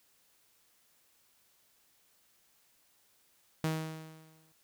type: tone with exponential decay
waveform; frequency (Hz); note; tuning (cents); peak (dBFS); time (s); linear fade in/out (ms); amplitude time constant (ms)
sawtooth; 158.6; D#3; +33; -24; 3.64-4.52; 0; 190
effects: white hiss -69 dBFS RMS until 4.63 s

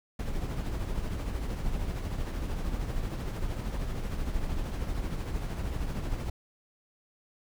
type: noise with tremolo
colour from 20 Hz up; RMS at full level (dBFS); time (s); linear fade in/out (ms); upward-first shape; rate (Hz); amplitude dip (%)
brown; -30; 0.19-6.3; 5; triangle; 13; 50
effects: none

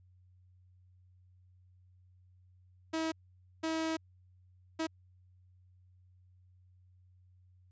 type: tone bursts at uneven times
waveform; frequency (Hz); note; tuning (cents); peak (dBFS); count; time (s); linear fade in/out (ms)
sawtooth; 321.5; E4; -43; -28; 3; 2.93-3.12 / 3.63-3.97 / 4.79-4.87; 10
effects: added 91 Hz sine -60 dBFS peak until 7.71 s + resampled to 16000 Hz

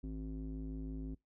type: tone with low-pass filter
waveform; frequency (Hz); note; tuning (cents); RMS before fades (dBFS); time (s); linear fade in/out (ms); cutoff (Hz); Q
square; 53; G#1; +36; -42; 0.03-1.15; 10; 290; 4.4
effects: noise-tail reverb RT60 0.2 s tail -26 dB re dry

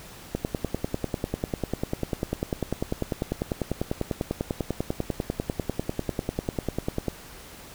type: click train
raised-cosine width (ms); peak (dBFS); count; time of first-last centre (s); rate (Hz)
2; -12; 69; 0.35-7.083; 10.1
effects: pink hiss -45 dBFS RMS until 7.74 s

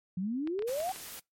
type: exponential sweep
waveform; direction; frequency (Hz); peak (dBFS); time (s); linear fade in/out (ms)
sine; up; 174.2 to 785; -30; 0.17-0.92; 5
type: clicks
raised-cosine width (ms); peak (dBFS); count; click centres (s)
0.3; -28; 7; 0.474 / 0.592 / 0.623 / 0.694 / 0.803 / 0.893 / 0.961
type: noise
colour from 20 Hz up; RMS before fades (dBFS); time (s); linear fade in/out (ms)
white; -44; 0.67-1.2; 10
effects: noise-tail reverb RT60 0.2 s tail -26 dB re dry + MP3 64 kbps

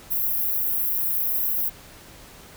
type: high-pass noise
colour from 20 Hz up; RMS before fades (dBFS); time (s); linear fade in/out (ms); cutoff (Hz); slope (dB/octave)
white; -24; 0.1-1.7; 20; 12000; 48
effects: pink hiss -46 dBFS RMS until 2.56 s

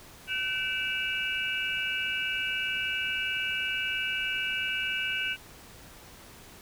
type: tone cluster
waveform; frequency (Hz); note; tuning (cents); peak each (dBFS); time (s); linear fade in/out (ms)
sine; 1522 / 2323 / 2642 / 2865; F#6 / D7 / E7 / F7; +48 / -20 / +3 / +44; -33 / -35 / -34 / -33; 0.27-5.37; 50
effects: pink hiss -50 dBFS RMS until 6.61 s

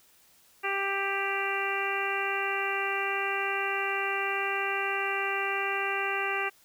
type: harmonic tone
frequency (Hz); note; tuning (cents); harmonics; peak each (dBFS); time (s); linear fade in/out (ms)
393.8; G4; +8; 1 / 2 / 3 / 4 / 5 / 6 / 7; -35 / -35 / -35 / -35 / -35 / -35 / -35; 0.63-6.5; 20
effects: white hiss -61 dBFS RMS until 6.64 s

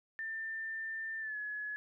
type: tone with pitch glide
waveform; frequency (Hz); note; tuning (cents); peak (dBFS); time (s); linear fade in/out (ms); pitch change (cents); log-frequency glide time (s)
sine; 1790 to 1696.4; A6 to G#6; +29 to +36; -37; 0.19-1.76; 0; -93; 1.19-1.37
effects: none

